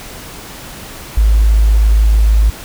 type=tone; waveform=sine; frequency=53.3 Hz; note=G#1; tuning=46 cents sharp; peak=-6 dBFS; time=1.17-2.5 s; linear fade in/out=5 ms; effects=pink hiss -31 dBFS RMS until 2.64 s